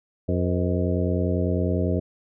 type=harmonic tone with a mistuned harmonic; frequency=90 Hz; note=F#2; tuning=47 cents flat; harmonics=1 / 2 / 3 / 4 / 5 / 6 / 7; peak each=-24 / -27 / -29 / -30 / -31 / -32 / -32 dBFS; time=0.28-2 s; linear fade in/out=10 ms; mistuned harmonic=6; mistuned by=-72 cents; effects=none